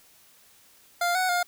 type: tone with pitch steps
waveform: 25% pulse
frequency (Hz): 699 / 741 / 709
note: F5 / F#5 / F5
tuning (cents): +1 / +2 / +26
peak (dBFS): -19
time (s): 1.01-1.43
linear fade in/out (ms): 5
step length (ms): 140
effects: white hiss -57 dBFS RMS until 1.47 s